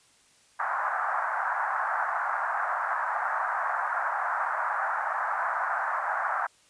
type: band-pass noise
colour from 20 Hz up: white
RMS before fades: -29 dBFS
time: 0.59-6.47 s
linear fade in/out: 10 ms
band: 690 to 1600 Hz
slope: 48 dB/octave
effects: white hiss -61 dBFS RMS until 6.69 s + resampled to 22050 Hz